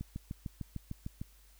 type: click train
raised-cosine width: 5 ms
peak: -26 dBFS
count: 9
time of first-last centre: 0.01-1.215 s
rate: 6.64 Hz
effects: added 50 Hz sine -59 dBFS peak until 1.59 s + white hiss -65 dBFS RMS until 1.59 s

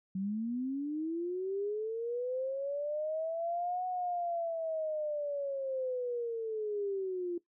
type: linear two-way sweep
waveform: sine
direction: up then down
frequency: 185 to 737 to 342.9 Hz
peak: -32 dBFS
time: 0.15-7.38 s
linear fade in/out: 5 ms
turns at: 3.86 s
effects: noise-tail reverb RT60 0.1 s tail -17 dB re dry

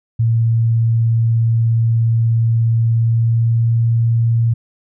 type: tone with pitch glide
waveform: sine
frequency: 114.6 to 115.66 Hz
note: A#2 to A#2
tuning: -29 to -13 cents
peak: -11 dBFS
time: 0.19-4.54 s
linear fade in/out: 10 ms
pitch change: +16 cents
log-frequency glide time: 2.9-3.74 s
effects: none

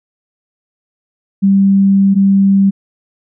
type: tone pair in turn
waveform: sine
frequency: 196 / 196 Hz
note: G3 / G3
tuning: 0 / 0 cents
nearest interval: unison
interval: 0 cents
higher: neither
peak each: -6 dBFS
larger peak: neither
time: 1.42-2.15 / 2.15-2.71 s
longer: first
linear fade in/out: 20 ms
effects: none

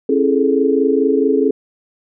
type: chord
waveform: sine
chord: A major seventh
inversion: first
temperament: equal with one note detuned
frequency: 270.5 / 329.6 / 415.3 / 440 Hz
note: C#4 / E4 / G#4 / A4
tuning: -42 / 0 / 0 / 0 cents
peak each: -16 / -21 / -16 / -17 dBFS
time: 0.09-1.51 s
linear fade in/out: 5 ms
effects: none

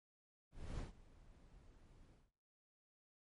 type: noise with ADSR envelope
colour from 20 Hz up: brown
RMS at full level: -43 dBFS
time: 0.51-2.31 s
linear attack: 280 ms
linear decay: 130 ms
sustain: -20 dB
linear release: 180 ms
effects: noise-tail reverb RT60 1.0 s tail -25 dB re dry + MP3 48 kbps

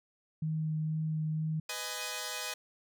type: tone with vibrato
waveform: sine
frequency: 156.5 Hz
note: D#3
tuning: 10 cents sharp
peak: -30 dBFS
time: 0.42-1.6 s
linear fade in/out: 5 ms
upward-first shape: sine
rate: 2.1 Hz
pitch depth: 10 cents each way
type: chord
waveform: 5% pulse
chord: G# minor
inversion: first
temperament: equal with one note detuned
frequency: 499.6 / 622.3 / 830.6 Hz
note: B4 / D#5 / G#5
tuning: +20 / 0 / 0 cents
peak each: -29 dBFS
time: 1.69-2.54 s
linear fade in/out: 5 ms
effects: none

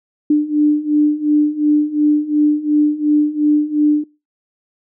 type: beating tone pair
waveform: sine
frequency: 296.8 / 299.6 Hz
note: D4 / D4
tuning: +18 / +35 cents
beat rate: 2.8 Hz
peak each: -16 / -13 dBFS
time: 0.3-4.04 s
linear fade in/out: 5 ms
effects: noise-tail reverb RT60 0.3 s tail -25 dB re dry

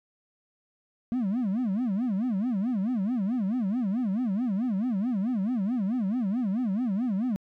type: tone with vibrato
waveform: triangle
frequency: 220 Hz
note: A3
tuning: in tune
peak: -22 dBFS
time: 1.12-7.36 s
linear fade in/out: 0 ms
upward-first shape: sine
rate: 4.6 Hz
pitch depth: 280 cents each way
effects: tanh soft clip ceiling -18 dBFS

